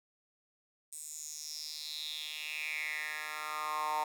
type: tone with high-pass filter sweep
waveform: 10% pulse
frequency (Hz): 152.7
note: D#3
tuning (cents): -32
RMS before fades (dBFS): -39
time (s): 0.92-4.04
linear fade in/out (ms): 5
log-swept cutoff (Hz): 8500 to 890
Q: 5.5
effects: none